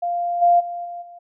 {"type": "tone with level steps", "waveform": "sine", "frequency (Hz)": 697, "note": "F5", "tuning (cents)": -4, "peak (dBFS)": [-20, -11, -26, -29, -38], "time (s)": [0.02, 1.19], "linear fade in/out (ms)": 10, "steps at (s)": [0.41, 0.59, 0.84, 1.01], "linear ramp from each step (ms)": 20, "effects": []}